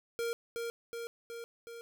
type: tone with echo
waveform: square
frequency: 466.2 Hz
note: A#4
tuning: in tune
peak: -33 dBFS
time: 0.19-0.33 s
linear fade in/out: 0 ms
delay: 370 ms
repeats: 4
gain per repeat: -3 dB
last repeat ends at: 1.81 s
effects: none